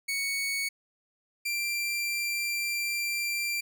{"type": "tone pair in turn", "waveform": "sawtooth", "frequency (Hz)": [2224, 2363], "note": ["C#7", "D7"], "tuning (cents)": [5, 10], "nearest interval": "minor second", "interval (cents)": 105, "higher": "second", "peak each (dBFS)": -25, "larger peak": "neither", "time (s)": [[0.08, 0.69], [1.45, 3.61]], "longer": "second", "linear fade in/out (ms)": 10, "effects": []}